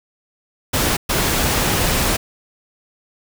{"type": "noise bursts at uneven times", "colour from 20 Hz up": "pink", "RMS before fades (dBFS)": -18, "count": 2, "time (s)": [[0.73, 0.97], [1.09, 2.17]], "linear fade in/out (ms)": 10, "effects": []}